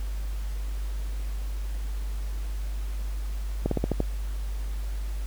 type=slowing click train; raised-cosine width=2 ms; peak=-11 dBFS; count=6; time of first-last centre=3.66-4.003 s; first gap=53 ms; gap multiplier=1.13; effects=added 50 Hz sine -28 dBFS peak until 5.26 s + pink hiss -48 dBFS RMS until 5.26 s